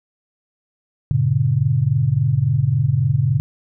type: chord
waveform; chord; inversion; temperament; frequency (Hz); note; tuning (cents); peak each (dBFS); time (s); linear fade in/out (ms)
sine; G diminished; none; just; 98 / 117.6 / 141.12; G2 / Bb2 / Db3; 0 / +16 / +31; -23 / -18 / -17; 1.11-3.4; 0
effects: none